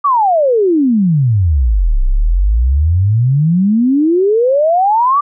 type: exponential two-way sweep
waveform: sine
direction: down then up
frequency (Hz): 1188 to 30.52 to 1188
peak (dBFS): -8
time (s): 0.04-5.21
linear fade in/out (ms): 10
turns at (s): 2.03
effects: none